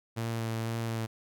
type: tone with vibrato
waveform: sawtooth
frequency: 113.8 Hz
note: A#2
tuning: 41 cents flat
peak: -27 dBFS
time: 0.16-1.07 s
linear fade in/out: 20 ms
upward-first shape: triangle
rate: 2 Hz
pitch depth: 23 cents each way
effects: none